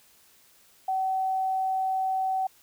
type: tone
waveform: sine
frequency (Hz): 760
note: F#5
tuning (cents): +46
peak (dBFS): -24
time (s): 0.88-2.47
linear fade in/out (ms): 5
effects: white hiss -59 dBFS RMS until 2.62 s